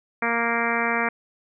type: harmonic tone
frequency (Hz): 233.1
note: A#3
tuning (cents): 0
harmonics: 1 / 2 / 3 / 4 / 5 / 6 / 7 / 8 / 9 / 10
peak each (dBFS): -30 / -30 / -30 / -30 / -30 / -30 / -30 / -30 / -30 / -30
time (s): 0.22-1.09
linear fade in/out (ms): 5
effects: none